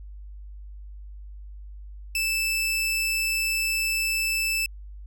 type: tone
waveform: sawtooth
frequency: 2637 Hz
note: E7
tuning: in tune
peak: -20 dBFS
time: 2.15-4.66 s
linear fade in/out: 2 ms
effects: added 50 Hz sine -38 dBFS peak until 5.06 s